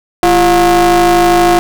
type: ring-modulated tone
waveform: 45% pulse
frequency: 185.1 Hz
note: F#3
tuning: 1 cent sharp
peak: -3 dBFS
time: 0.23-1.59 s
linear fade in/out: 0 ms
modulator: 529 Hz
effects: none

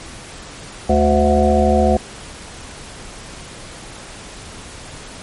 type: harmonic tone with a mistuned harmonic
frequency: 73.42 Hz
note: D2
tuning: in tune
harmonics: 1 / 3 / 5 / 7 / 9 / 10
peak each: -17 / -17 / -20 / -18 / -19 / -18 dBFS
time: 0.89-1.97 s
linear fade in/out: 5 ms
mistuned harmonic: 3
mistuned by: -31 cents
effects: pink hiss -35 dBFS RMS until 5.22 s + MP3 48 kbps

